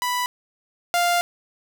sawtooth tone pair in turn, 988 / 698.6 Hz, B5 / F5, 0 / 0 cents, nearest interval tritone, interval 600 cents, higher first, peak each -18 / -14 dBFS, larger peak second, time 0.02-0.26 / 0.94-1.21 s, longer second, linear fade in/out 0 ms, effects none

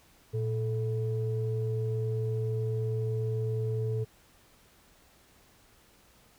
sine tone pair together, 115.5 / 436.1 Hz, A#2 / A4, -16 / -15 cents, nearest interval octave + major seventh, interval 2301 cents, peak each -28 / -33 dBFS, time 0.33-4.05 s, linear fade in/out 20 ms, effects tanh soft clip ceiling -21 dBFS + pink hiss -61 dBFS RMS until 6.38 s

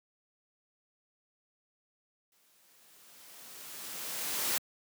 white noise with exponential growth, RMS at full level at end -30 dBFS, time 2.32-4.58 s, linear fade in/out 1 ms, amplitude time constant 490 ms, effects high-pass 150 Hz 12 dB/octave

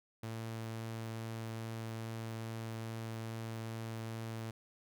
sawtooth tone, 112.8 Hz, A2, 44 cents sharp, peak -36 dBFS, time 0.23-4.51 s, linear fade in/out 5 ms, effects none

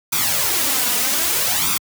white noise with flanger, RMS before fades -19 dBFS, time 0.12-1.78 s, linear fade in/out 10 ms, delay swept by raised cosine 0.83 to 4.13 ms, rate 0.63 Hz, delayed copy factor +0.7, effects high-pass 80 Hz 12 dB/octave

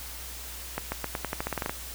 accelerating click train, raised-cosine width 0.5 ms, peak -14 dBFS, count 13, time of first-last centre 0.78-1.695 s, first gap 140 ms, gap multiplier 0.88, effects added 60 Hz sine -43 dBFS peak until 1.94 s + white hiss -41 dBFS RMS until 1.94 s

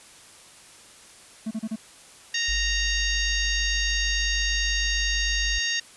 triangle tone bursts, 220 Hz, A3, in tune, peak -24 dBFS, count 4, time 1.46-1.76 s, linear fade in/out 10 ms, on 51 ms, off 32 ms
harmonic tone, 929 Hz, A#5, 6 cents flat, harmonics 2 / 3 / 4 / 5 / 6 / 7, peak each -28 / -30 / -31 / -32 / -33 / -33 dBFS, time 2.34-5.8 s, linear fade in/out 5 ms
sine tone, 51.5 Hz, G#1, 14 cents flat, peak -27 dBFS, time 2.48-5.59 s, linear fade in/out 10 ms
effects white hiss -49 dBFS RMS until 5.96 s + resampled to 24000 Hz

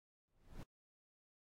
brown noise with exponential growth, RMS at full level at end -45 dBFS, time 0.28-0.63 s, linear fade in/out 0 ms, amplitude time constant 76 ms, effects AAC 48 kbps

